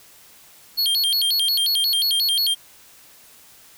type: tone with vibrato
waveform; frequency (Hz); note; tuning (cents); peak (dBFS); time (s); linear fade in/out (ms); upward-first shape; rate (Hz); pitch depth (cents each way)
square; 3729; A#7; 0; -18; 0.77-2.55; 20; square; 5.6; 270
effects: white hiss -49 dBFS RMS until 3.77 s